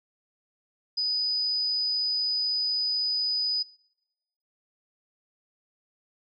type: tone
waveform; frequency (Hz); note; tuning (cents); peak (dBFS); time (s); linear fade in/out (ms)
sine; 4978; D#8; 0; -24; 0.97-3.63; 10
effects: noise-tail reverb RT60 1.0 s tail -25 dB re dry